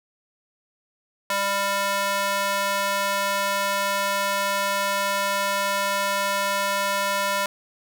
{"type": "tone with high-pass filter", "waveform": "square", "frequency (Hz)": 198.7, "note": "G3", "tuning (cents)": 24, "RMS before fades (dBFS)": -24, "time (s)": [1.3, 7.46], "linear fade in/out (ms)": 2, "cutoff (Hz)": 850, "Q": 1.2, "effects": []}